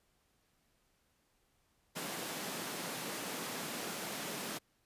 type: high-pass noise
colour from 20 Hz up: pink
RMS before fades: -41 dBFS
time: 1.95-4.59 s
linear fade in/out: 20 ms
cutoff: 170 Hz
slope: 24 dB/octave
effects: pink hiss -75 dBFS RMS until 4.85 s + resampled to 32000 Hz

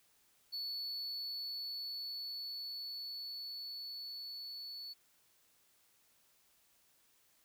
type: tone with level ramp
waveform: triangle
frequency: 4435 Hz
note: C#8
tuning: in tune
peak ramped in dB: -37 to -43 dBFS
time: 0.52-4.94 s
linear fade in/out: 20 ms
effects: white hiss -71 dBFS RMS until 7.44 s

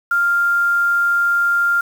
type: tone with quantisation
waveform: sine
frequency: 1396.9 Hz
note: F6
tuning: in tune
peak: -13 dBFS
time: 0.11-1.81 s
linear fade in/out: 5 ms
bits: 6
effects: none

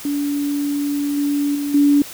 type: tone with level steps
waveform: sine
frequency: 287.3 Hz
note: D4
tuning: 38 cents flat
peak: -18 / -16 / -20 / -10 dBFS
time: 0.05-2.02 s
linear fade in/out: 2 ms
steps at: 1.17 / 1.55 / 1.74 s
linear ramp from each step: 5 ms
effects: white hiss -35 dBFS RMS until 2.13 s

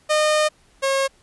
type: tone pair in turn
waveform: sawtooth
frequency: 611 / 542.5 Hz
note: D#5 / C#5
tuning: -32 / -37 cents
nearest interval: major second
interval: 205 cents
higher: first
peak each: -12 / -14 dBFS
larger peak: first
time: 0.09-0.49 / 0.82-1.08 s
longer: first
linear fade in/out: 20 ms
effects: pink hiss -57 dBFS RMS until 1.22 s + resampled to 24000 Hz

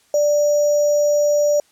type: tone with sample-and-hold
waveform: sine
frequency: 588 Hz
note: D5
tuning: 2 cents sharp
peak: -13 dBFS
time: 0.14-1.6 s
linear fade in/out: 2 ms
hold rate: 6300 Hz
effects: white hiss -57 dBFS RMS until 1.71 s + low-pass 10000 Hz 12 dB/octave

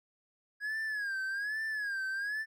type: tone with vibrato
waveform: triangle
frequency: 1655 Hz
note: G#6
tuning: 6 cents flat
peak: -31 dBFS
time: 0.6-2.46 s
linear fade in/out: 50 ms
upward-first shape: sine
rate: 1.2 Hz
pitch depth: 120 cents each way
effects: none

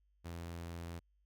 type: tone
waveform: sawtooth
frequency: 84.8 Hz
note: E2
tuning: 50 cents sharp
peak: -39 dBFS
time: 0.24-1 s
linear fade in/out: 20 ms
effects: added 50 Hz sine -70 dBFS peak until 1.25 s

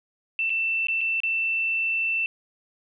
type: tone with dropouts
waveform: sine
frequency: 2673 Hz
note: E7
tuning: 23 cents sharp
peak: -22 dBFS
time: 0.39-2.26 s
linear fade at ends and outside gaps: 1 ms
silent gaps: 0.496-0.502 / 0.87-0.884 / 1.009-1.013 / 1.203-1.234 s
effects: none

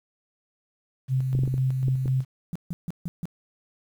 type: tone with tremolo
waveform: sine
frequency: 130.81 Hz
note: C3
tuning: in tune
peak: -20 dBFS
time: 1.08-2.25 s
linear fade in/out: 50 ms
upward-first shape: square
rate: 4 Hz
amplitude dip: 35%
type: clicks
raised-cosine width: 3 ms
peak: -19 dBFS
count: 7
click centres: 1.351 / 1.39 / 1.435 / 1.477 / 1.541 / 1.883 / 2.058 s
type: tone bursts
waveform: sine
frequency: 170 Hz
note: F3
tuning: 46 cents flat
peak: -27 dBFS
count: 5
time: 2.53-3.255 s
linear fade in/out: 0 ms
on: 25 ms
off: 150 ms
effects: 9-bit

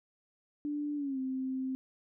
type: tone with pitch glide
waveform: sine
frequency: 293.7 to 261.7 Hz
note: D4 to C4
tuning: 0 to 0 cents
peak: -32 dBFS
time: 0.65-1.75 s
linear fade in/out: 0 ms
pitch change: -200 cents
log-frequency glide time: 0.96-1.19 s
effects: none

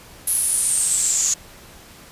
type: noise with band-pass filter sweep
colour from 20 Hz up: pink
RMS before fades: -20 dBFS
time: 0.27-1.34 s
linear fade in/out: 5 ms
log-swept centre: 11000 to 6700 Hz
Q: 9.8
effects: pink hiss -44 dBFS RMS until 2.11 s + resampled to 32000 Hz

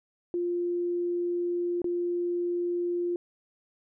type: tone with dropouts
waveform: sine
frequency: 349.8 Hz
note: F4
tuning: 3 cents sharp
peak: -26 dBFS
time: 0.34-3.16 s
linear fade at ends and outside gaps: 1 ms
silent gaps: 1.818-1.843 s
effects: none

